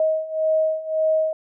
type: beating tone pair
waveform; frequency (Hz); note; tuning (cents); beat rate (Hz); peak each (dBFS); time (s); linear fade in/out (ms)
sine; 630 / 631.8; D#5 / D#5; +21 / +26; 1.8; -23 / -20; 0-1.33; 2
effects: none